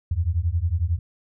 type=beating tone pair; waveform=sine; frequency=79.7 / 90.7 Hz; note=D#2 / F#2; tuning=+42 / -34 cents; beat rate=11 Hz; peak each=-23 dBFS; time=0.11-0.99 s; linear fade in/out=5 ms; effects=none